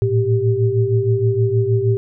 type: tone cluster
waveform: sine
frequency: 110.1 / 116.5 / 392.6 Hz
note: A2 / A#2 / G4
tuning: +2 / -1 / +3 cents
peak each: -18 dBFS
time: 0.02-1.97 s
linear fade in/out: 0 ms
effects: none